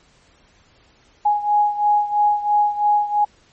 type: beating tone pair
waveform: sine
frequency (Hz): 830.6 / 833.6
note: G#5 / G#5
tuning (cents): 0 / +6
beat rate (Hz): 3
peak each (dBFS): -16 / -20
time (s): 1.25-3.25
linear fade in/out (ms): 10
effects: pink hiss -55 dBFS RMS until 3.52 s + MP3 32 kbps